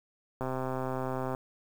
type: click train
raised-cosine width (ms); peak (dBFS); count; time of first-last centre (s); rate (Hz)
1; -20; 123; 0.41-1.348; 130
effects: 8-bit